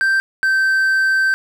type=tone pair in turn; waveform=triangle; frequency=1567 / 1553.5 Hz; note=G6 / G6; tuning=-1 / -16 cents; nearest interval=unison; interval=15 cents; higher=first; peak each=-11 dBFS; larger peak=neither; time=0.01-0.2 / 0.43-1.34 s; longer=second; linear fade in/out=0 ms; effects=none